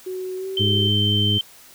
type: tone with pitch glide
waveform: sine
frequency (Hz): 371.3 to 382.8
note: F#4 to G4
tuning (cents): +6 to -41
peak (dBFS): -26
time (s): 0.06-0.89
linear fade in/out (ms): 10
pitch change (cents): +53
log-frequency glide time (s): 0.36-0.47
type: tone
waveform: sine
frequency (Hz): 3110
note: G7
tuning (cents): -14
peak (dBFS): -19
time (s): 0.57-1.41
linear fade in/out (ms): 2
type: harmonic tone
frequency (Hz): 103.83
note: G#2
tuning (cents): 0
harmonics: 1 / 2 / 3 / 4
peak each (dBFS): -20 / -26 / -30 / -32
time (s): 0.59-1.39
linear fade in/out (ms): 20
effects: white hiss -47 dBFS RMS until 1.74 s